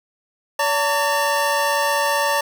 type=tone pair together; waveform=25% pulse; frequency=571 / 904.3 Hz; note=D5 / A5; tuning=-49 / +47 cents; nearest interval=minor sixth; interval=796 cents; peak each=-17 / -16 dBFS; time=0.59-2.41 s; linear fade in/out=5 ms; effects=none